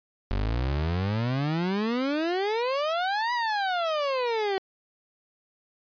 30% pulse exponential two-way sweep, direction up then down, 46.25 to 987.8 to 377.1 Hz, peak -22 dBFS, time 0.31-4.58 s, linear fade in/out 0 ms, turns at 3.33 s, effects resampled to 11025 Hz

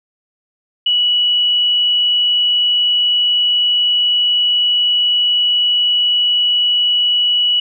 sine tone, 2938 Hz, F#7, 13 cents flat, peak -11 dBFS, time 0.86-7.6 s, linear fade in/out 5 ms, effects none

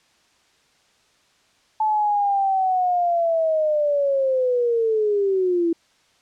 sine linear sweep, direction down, 871 to 329.6 Hz, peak -17 dBFS, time 1.8-5.73 s, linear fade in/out 5 ms, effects white hiss -60 dBFS RMS until 6.21 s + low-pass 6000 Hz 12 dB/octave

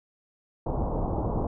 pink low-pass noise, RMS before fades -28 dBFS, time 0.66-1.47 s, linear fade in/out 5 ms, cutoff 1000 Hz, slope 48 dB/octave, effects none

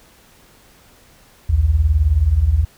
sine beating tone pair, 60.3 / 79.3 Hz, B1 / D#2, -41 / +33 cents, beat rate 19 Hz, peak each -17 / -13 dBFS, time 1.49-2.65 s, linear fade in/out 10 ms, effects pink hiss -50 dBFS RMS until 2.77 s

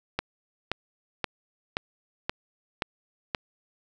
click train, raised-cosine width 0.3 ms, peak -10 dBFS, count 7, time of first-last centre 0.19-3.348 s, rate 1.9 Hz, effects none

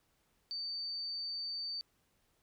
sine tone, 4585 Hz, D8, 42 cents flat, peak -37 dBFS, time 0.51-1.81 s, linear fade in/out 0 ms, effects pink hiss -75 dBFS RMS until 2.42 s

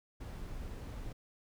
brown noise, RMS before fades -43 dBFS, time 0.2-1.13 s, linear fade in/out 10 ms, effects none

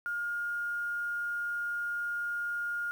sine tone with quantisation, 1419 Hz, F6, 27 cents sharp, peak -31 dBFS, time 0.06-2.91 s, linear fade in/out 0 ms, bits 9, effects none

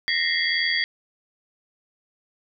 sine tone cluster, 1842 / 1924 / 2090 / 3338 / 4635 Hz, A#6 / B6 / C7 / G#7 / D8, -21 / -46 / -2 / +8 / -24 cents, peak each -27 dBFS, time 0.08-0.84 s, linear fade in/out 0 ms, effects none

